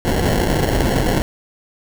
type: noise with sample-and-hold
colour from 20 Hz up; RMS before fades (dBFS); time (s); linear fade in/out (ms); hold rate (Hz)
pink; -17; 0.05-1.22; 0; 1225
effects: none